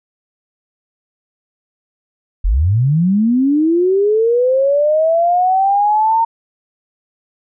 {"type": "linear sweep", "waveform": "sine", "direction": "up", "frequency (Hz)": [37, 920], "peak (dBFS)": -10, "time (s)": [2.44, 6.25], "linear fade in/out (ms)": 10, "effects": []}